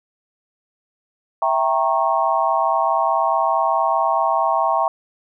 sine chord, E diminished seventh, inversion none, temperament equal with one note detuned, 659.3 / 784 / 932.3 / 1092.8 Hz, E5 / G5 / Bb5 / Db6, 0 / 0 / 0 / -25 cents, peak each -21 dBFS, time 1.42-4.88 s, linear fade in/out 2 ms, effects none

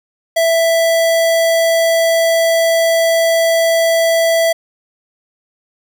square tone, 661 Hz, E5, 5 cents sharp, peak -11 dBFS, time 0.36-4.53 s, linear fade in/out 10 ms, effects none

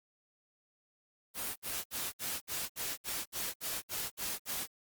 white noise bursts, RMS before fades -37 dBFS, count 12, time 1.34-4.673 s, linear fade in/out 50 ms, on 220 ms, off 63 ms, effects Opus 32 kbps

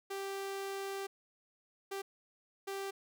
sawtooth tone bursts at uneven times, 392 Hz, G4, in tune, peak -34 dBFS, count 3, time 0.1-1.07 / 1.91-2.02 / 2.67-2.91 s, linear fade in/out 10 ms, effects none

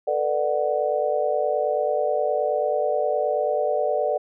sine chord, B minor seventh, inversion third, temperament just, 444.5 / 493.9 / 592.7 / 740.8 Hz, A4 / B4 / D5 / F#5, +18 / 0 / +16 / +2 cents, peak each -27 / -27 / -23 / -27 dBFS, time 0.07-4.18 s, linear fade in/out 10 ms, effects none

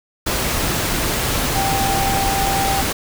sine tone in noise, 784 Hz, G5, in tune, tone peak -19 dBFS, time 1.55-2.82 s, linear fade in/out 10 ms, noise pink, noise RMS -20 dBFS, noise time 0.26-2.93 s, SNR -2 dB, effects none

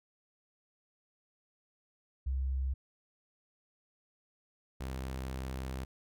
sine / sawtooth tone pair in turn, 66.1 / 65.3 Hz, C2 / C2, +18 / -3 cents, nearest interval unison, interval 21 cents, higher first, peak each -30 / -33 dBFS, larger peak first, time 2.26-2.74 / 4.8-5.85 s, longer second, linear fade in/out 10 ms, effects none

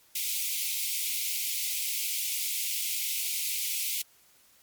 white high-pass noise, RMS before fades -31 dBFS, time 0.15-4.02 s, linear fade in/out 5 ms, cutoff 2100 Hz, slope 96 dB/octave, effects white hiss -61 dBFS RMS until 4.62 s + MP3 96 kbps

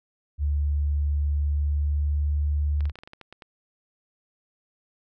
sine tone with pitch glide, 72.8 to 73.52 Hz, D2 to D2, -15 to +2 cents, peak -21 dBFS, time 0.38-2.92 s, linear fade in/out 50 ms, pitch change +17 cents, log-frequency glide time 1.36-2.39 s
clicks, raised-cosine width 0.3 ms, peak -27 dBFS, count 11, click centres 2.807 / 2.855 / 2.897 / 2.956 / 2.988 / 3.035 / 3.075 / 3.134 / 3.213 / 3.326 / 3.422 s
effects none

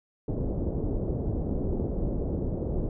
pink low-pass noise, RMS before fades -29 dBFS, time 0.28-2.89 s, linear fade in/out 2 ms, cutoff 520 Hz, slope 24 dB/octave, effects none

